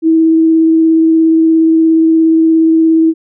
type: tone with vibrato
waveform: sine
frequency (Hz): 323.4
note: E4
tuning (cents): -33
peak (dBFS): -5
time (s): 0.02-3.14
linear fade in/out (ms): 50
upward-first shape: triangle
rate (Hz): 17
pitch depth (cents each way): 12
effects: none